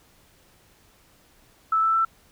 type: tone with pitch steps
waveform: sine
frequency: 1313 / 1322.9 / 1332.9 Hz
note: E6 / E6 / E6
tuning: -7 / +6 / +19 cents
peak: -18 dBFS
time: 1.72-2.05 s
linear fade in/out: 5 ms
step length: 110 ms
effects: pink hiss -58 dBFS RMS until 2.31 s